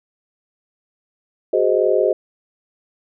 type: chord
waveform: sine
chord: Ab dominant seventh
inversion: third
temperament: just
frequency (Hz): 373.8 / 415.3 / 519.1 / 623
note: Gb4 / Ab4 / C5 / Eb5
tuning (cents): +18 / 0 / -14 / +2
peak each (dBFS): -19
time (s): 1.53-2.13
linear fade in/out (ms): 5
effects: none